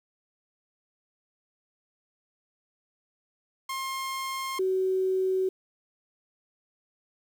sawtooth / sine tone pair in turn, 1065 / 376.5 Hz, C6 / F#4, +30 / +30 cents, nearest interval octave + tritone, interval 1800 cents, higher first, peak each -27 / -23 dBFS, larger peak second, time 3.69-4.59 / 4.59-5.49 s, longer neither, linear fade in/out 5 ms, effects 9-bit

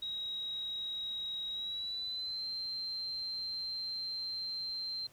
sine tone with pitch glide, 3816 to 4137 Hz, A#7 to C8, +40 to -20 cents, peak -36 dBFS, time 0.02-5.07 s, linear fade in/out 5 ms, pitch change +140 cents, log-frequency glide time 1.5-2.47 s, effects pink hiss -63 dBFS RMS until 5.12 s

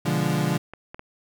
35% pulse chord, B diminished seventh, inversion none, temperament equal, 123.47 / 146.83 / 174.61 / 207.7 Hz, B2 / D3 / F3 / Ab3, 0 / 0 / 0 / 0 cents, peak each -29 / -23 / -24 / -28 dBFS, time 0.05-0.58 s, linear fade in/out 10 ms
clicks, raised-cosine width 0.5 ms, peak -23 dBFS, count 3, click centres 0.736 / 0.945 / 0.994 s
effects none

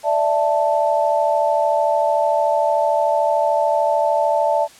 sine chord, D suspended second, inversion none, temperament just, 587.3 / 660.7 / 881 Hz, D5 / E5 / A5, 0 / +4 / +2 cents, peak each -19 dBFS, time 0.03-4.68 s, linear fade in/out 50 ms, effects white hiss -45 dBFS RMS until 4.79 s + low-pass 9000 Hz 12 dB/octave

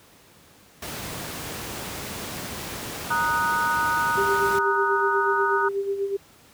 pink noise, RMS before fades -33 dBFS, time 0.82-4.59 s, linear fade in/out 5 ms
sine chord, D# minor, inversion second, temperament equal, 932.3 / 1244.5 / 1480 Hz, A#5 / D#6 / F#6, 0 / 0 / 0 cents, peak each -25 dBFS, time 3.1-5.69 s, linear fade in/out 10 ms
sine tone with tremolo, 396.2 Hz, G4, 18 cents sharp, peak -21 dBFS, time 4.17-6.17 s, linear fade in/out 10 ms, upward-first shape sine, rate 8.2 Hz, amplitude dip 60%
effects pink hiss -53 dBFS RMS until 6.53 s + high-pass 80 Hz 12 dB/octave

